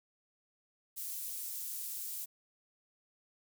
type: high-pass noise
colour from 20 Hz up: pink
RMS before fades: -41 dBFS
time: 0.96-2.26 s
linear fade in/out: 20 ms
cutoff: 11000 Hz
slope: 12 dB/octave
effects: none